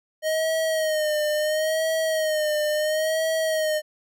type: tone with vibrato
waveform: square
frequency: 622.3 Hz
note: D#5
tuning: in tune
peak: -22 dBFS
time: 0.22-3.82 s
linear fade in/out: 50 ms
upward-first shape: sine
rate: 0.73 Hz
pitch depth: 56 cents each way
effects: none